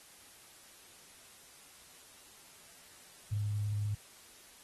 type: tone with quantisation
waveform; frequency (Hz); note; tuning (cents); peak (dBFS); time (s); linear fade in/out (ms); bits
sine; 103.83; G#2; 0; -31; 3.31-3.95; 10; 10
effects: white hiss -57 dBFS RMS until 4.63 s + AAC 32 kbps